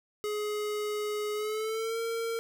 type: tone with pitch glide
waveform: square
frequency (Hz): 420 to 458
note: G#4 to A#4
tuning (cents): +19 to -31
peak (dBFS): -31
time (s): 0.24-2.39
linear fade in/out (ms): 0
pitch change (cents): +150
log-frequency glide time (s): 1.34-1.99
effects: none